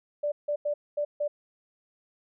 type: tone bursts at uneven times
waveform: sine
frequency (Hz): 587.3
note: D5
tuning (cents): 0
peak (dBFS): -25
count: 5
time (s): 0.23-0.32 / 0.48-0.56 / 0.65-0.74 / 0.97-1.05 / 1.2-1.28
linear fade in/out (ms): 10
effects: none